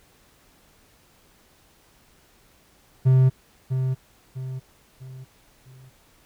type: tone with echo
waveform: triangle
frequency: 130.2 Hz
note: C3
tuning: 8 cents flat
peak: -11 dBFS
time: 3.05-3.3 s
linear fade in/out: 20 ms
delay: 650 ms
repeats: 4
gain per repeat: -8 dB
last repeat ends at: 5.9 s
effects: pink hiss -58 dBFS RMS until 6.25 s